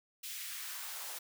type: noise with high-pass filter sweep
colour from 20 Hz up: white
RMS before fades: -43 dBFS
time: 0.23-1.19 s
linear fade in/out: 10 ms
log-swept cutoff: 2900 to 560 Hz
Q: 1.3
effects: none